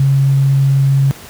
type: tone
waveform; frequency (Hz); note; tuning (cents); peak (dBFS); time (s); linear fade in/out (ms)
sine; 136.8; C#3; -23; -8; 0-1.11; 0
effects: pink hiss -35 dBFS RMS until 1.29 s + high-pass 60 Hz 12 dB/octave